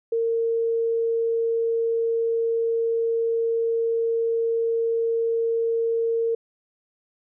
sine tone, 458.5 Hz, A#4, 29 cents flat, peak -20 dBFS, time 0.12-6.35 s, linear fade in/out 5 ms, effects none

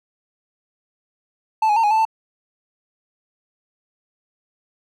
triangle tone with pitch steps, 878 / 835 / 908 / 832 / 879 / 888 Hz, A5 / G#5 / A#5 / G#5 / A5 / A5, -4 / +9 / -46 / +3 / -2 / +16 cents, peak -12 dBFS, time 1.62-2.052 s, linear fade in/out 5 ms, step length 72 ms, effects none

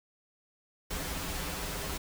pink noise with comb filter, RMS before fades -36 dBFS, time 0.9-1.98 s, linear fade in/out 10 ms, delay 8.7 ms, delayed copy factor -0.9, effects none

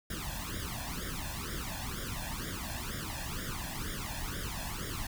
pink noise with flanger, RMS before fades -38 dBFS, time 0.1-5.07 s, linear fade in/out 5 ms, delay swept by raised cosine 0.57 to 1.19 ms, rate 2.1 Hz, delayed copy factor +0.9, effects none

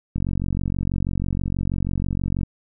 click train, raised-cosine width 5 ms, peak -12 dBFS, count 106, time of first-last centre 0.16-2.433 s, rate 46.2 Hz, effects none

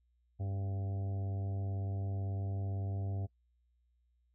harmonic tone with a mistuned harmonic, 98 Hz, G2, in tune, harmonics 1 / 2 / 3 / 4 / 5 / 6 / 7 / 8, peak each -34 / -50 / -51 / -53 / -57 / -57 / -53 / -61 dBFS, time 0.39-3.27 s, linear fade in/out 20 ms, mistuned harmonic 3, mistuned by -56 cents, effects noise-tail reverb RT60 0.1 s tail -21 dB re dry + added 60 Hz sine -70 dBFS peak until 4.34 s

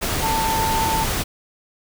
sine tone in noise, 892 Hz, A5, 23 cents sharp, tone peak -20 dBFS, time 0.22-1.05 s, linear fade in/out 20 ms, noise pink, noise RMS -23 dBFS, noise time 0.01-1.24 s, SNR 0 dB, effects none

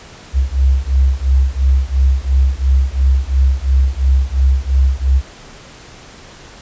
sine beating tone pair, 65.1 / 68 Hz, C2 / C#2, -8 / -33 cents, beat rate 2.9 Hz, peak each -13 dBFS, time 0.33-5.22 s, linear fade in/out 50 ms, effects pink hiss -38 dBFS RMS until 6.61 s + resampled to 16000 Hz

